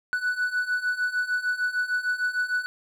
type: beating tone pair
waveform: triangle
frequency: 1480 / 1486.6 Hz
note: F#6 / F#6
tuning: 0 / +8 cents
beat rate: 6.6 Hz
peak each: -27 / -24 dBFS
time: 0.13-2.66 s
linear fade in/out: 0 ms
effects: none